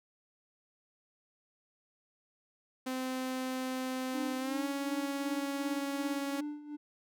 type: tone with pitch glide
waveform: sawtooth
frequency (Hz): 258.3 to 278.4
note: C4 to C#4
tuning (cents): -22 to +8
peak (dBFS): -30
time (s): 2.86-6.41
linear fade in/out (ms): 10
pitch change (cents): +130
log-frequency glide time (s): 4.38-4.66
type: tone with tremolo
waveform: triangle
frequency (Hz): 296.1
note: D4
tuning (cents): +14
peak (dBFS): -33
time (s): 4.13-6.77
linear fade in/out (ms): 20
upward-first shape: sine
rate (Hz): 2.7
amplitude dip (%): 75
effects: none